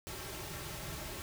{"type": "noise with comb filter", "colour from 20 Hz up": "pink", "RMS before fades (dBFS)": -43, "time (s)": [0.07, 1.22], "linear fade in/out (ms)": 0, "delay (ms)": 4.1, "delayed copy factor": -0.65, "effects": []}